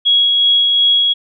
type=tone with tremolo; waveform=sine; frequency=3322 Hz; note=G#7; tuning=in tune; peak=-8 dBFS; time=0.05-1.14 s; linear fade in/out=20 ms; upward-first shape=sine; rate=2.7 Hz; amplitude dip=25%; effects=none